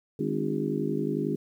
harmonic tone with a mistuned harmonic, 51 Hz, G#1, 31 cents flat, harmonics 3 / 4 / 5 / 6 / 7 / 8, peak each -33 / -33 / -33 / -33 / -33 / -33 dBFS, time 0.19-1.36 s, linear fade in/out 5 ms, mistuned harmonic 5, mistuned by +68 cents, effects 10-bit

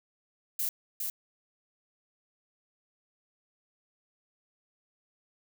violet noise with echo, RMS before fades -31 dBFS, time 0.59-0.69 s, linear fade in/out 2 ms, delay 410 ms, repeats 1, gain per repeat -3 dB, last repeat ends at 1.1 s, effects none

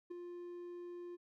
triangle tone with ADSR envelope, 350.8 Hz, F4, 8 cents sharp, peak -38 dBFS, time 0.1-1.17 s, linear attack 14 ms, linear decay 7 ms, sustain -5 dB, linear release 26 ms, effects none

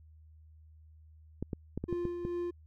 clicks, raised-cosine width 3 ms, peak -22 dBFS, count 7, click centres 1.426 / 1.532 / 1.776 / 1.84 / 1.927 / 2.053 / 2.251 s
triangle tone with tremolo, 349.2 Hz, F4, in tune, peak -30 dBFS, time 1.88-2.51 s, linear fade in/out 10 ms, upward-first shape sine, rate 2.4 Hz, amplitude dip 40%
effects added 78 Hz sine -54 dBFS peak until 2.66 s

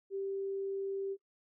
sine tone, 391.3 Hz, G4, 3 cents flat, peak -34 dBFS, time 0.1-1.17 s, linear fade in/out 50 ms, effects noise-tail reverb RT60 0.1 s tail -20 dB re dry

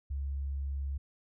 sine tone, 69.2 Hz, C#2, 2 cents flat, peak -32 dBFS, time 0.1-0.98 s, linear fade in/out 10 ms, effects none

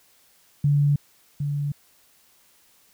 sine tone pair in turn, 144.2 / 144.2 Hz, D3 / D3, -31 / -31 cents, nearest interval unison, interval 0 cents, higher neither, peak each -16 / -23 dBFS, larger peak first, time 0.64-0.96 / 1.4-1.72 s, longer neither, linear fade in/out 5 ms, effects white hiss -59 dBFS RMS until 2.93 s

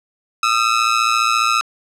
sawtooth ring-modulated tone, 1291 Hz, E6, 37 cents flat, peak -7 dBFS, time 0.43-1.61 s, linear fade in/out 0 ms, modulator 57.3 Hz, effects low-pass 7000 Hz 12 dB/octave

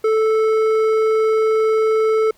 sine tone with hard clipping, 438.8 Hz, A4, 5 cents flat, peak -15 dBFS, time 0.04-2.31 s, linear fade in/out 5 ms, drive 8 dB, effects pink hiss -55 dBFS RMS until 2.37 s

